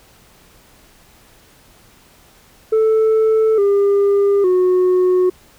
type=tone with pitch steps; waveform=sine; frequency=440 / 401.2 / 365.7 Hz; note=A4 / G4 / F#4; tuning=0 / +40 / -20 cents; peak=-8 dBFS; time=2.72-5.3 s; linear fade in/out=10 ms; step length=860 ms; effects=tanh soft clip ceiling -10 dBFS + pink hiss -49 dBFS RMS until 5.58 s